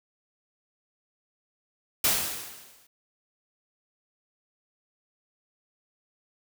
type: noise with exponential decay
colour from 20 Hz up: white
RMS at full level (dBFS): -21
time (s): 2.04-2.87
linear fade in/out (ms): 5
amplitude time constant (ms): 180
effects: none